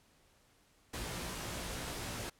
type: noise with comb filter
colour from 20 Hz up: pink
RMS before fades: -41 dBFS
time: 0.93-2.3 s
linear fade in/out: 10 ms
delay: 17 ms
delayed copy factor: +0.65
effects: pink hiss -68 dBFS RMS until 2.39 s + low-pass 12000 Hz 12 dB/octave